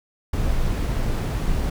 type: noise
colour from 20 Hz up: brown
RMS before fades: -22 dBFS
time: 0.33-1.7 s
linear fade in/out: 5 ms
effects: none